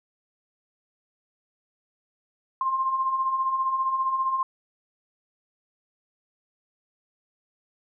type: beating tone pair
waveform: sine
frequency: 1043 / 1058 Hz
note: C6 / C6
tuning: -6 / +19 cents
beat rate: 15 Hz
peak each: -32 / -23 dBFS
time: 2.61-4.43 s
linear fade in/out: 2 ms
effects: none